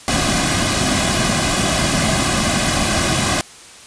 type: noise with comb filter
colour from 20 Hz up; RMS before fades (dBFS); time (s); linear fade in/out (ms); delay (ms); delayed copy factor
pink; -17; 0.08-3.41; 0; 2.2; -0.7
effects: white hiss -40 dBFS RMS until 3.86 s + resampled to 22050 Hz